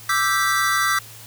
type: chord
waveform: square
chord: E minor seventh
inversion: third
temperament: equal with one note detuned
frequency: 1174.7 / 1318.5 / 1568 / 1961.9 Hz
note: D6 / E6 / G6 / B6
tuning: 0 / 0 / 0 / -12 cents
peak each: -24 dBFS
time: 0.09-0.99 s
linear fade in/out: 5 ms
effects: added 111 Hz sine -45 dBFS peak until 1.26 s + white hiss -42 dBFS RMS until 1.26 s